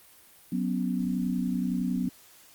sine chord, F# suspended fourth, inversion none, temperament just, 185 / 246.7 / 277.5 Hz, F#3 / B3 / C#4, 0 / -2 / +2 cents, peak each -29 / -29 / -34 dBFS, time 0.52-2.09 s, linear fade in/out 5 ms, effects white hiss -55 dBFS RMS until 2.54 s + Opus 32 kbps

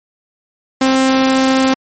sawtooth tone, 263.9 Hz, C4, 15 cents sharp, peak -6 dBFS, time 0.81-1.74 s, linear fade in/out 5 ms, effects MP3 32 kbps

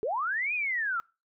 sine linear two-way sweep, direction up then down, 394.8 to 2529 to 1292 Hz, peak -27 dBFS, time 0.03-1 s, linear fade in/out 0 ms, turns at 0.54 s, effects noise-tail reverb RT60 0.3 s tail -25 dB re dry

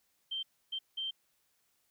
sine tone bursts at uneven times, 3136 Hz, G7, in tune, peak -34 dBFS, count 3, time 0.31-0.43 / 0.72-0.79 / 0.97-1.11 s, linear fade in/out 10 ms, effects white hiss -75 dBFS RMS until 1.9 s

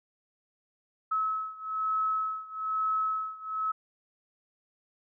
sine beating tone pair, 1291 / 1292.1 Hz, E6 / E6, -37 / -35 cents, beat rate 1.1 Hz, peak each -30 / -32 dBFS, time 1.11-3.72 s, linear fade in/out 10 ms, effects none

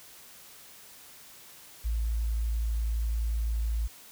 sine tone, 55.9 Hz, A1, 28 cents sharp, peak -26 dBFS, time 1.84-3.88 s, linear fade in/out 20 ms, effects white hiss -51 dBFS RMS until 4.11 s

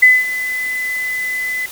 sine tone with ADSR envelope, 2012 Hz, B6, 32 cents sharp, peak -3 dBFS, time 0.02-1.66 s, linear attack 10 ms, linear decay 210 ms, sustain -15 dB, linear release 4 ms, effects white hiss -33 dBFS RMS until 1.71 s

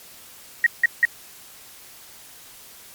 sine tone bursts, 1886 Hz, A#6, 20 cents sharp, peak -11 dBFS, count 3, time 0.64-1.052 s, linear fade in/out 2 ms, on 24 ms, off 170 ms, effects white hiss -45 dBFS RMS until 2.94 s + MP3 96 kbps

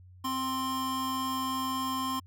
square tone pair together, 261.6 / 1050.6 Hz, C4 / C6, 0 / +7 cents, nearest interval 2 octaves, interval 2407 cents, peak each -35 / -32 dBFS, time 0.24-2.2 s, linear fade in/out 10 ms, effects added 91 Hz sine -50 dBFS peak until 2.26 s

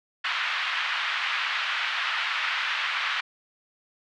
pink band-pass noise, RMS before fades -28 dBFS, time 0.24-3.21 s, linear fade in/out 10 ms, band 1200 to 3400 Hz, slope 24 dB/octave, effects none

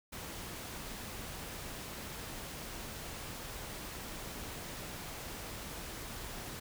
pink noise, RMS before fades -44 dBFS, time 0.12-6.6 s, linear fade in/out 10 ms, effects none

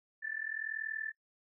sine tone with amplitude modulation, 1760 Hz, A6, in tune, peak -32 dBFS, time 0.22-1.12 s, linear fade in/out 20 ms, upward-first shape sine, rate 40.6 Hz, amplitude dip 90%, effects noise-tail reverb RT60 0.1 s tail -22 dB re dry

